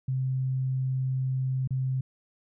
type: tone with dropouts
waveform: sine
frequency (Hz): 130.81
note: C3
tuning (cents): 0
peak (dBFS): -25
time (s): 0.08-2.01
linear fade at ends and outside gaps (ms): 5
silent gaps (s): 1.675-1.706
effects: none